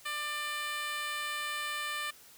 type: tone with high-pass filter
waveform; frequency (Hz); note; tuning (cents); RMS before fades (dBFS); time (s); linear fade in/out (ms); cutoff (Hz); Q
10% pulse; 595; D5; +22; -36; 0.05-2.11; 10; 1300; 1.4
effects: white hiss -56 dBFS RMS until 2.37 s